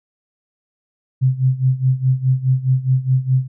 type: tone with tremolo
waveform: sine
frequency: 130.2 Hz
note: C3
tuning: 8 cents flat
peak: -10 dBFS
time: 1.21-3.48 s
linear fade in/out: 20 ms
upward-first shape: sine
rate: 4.8 Hz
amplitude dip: 85%
effects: none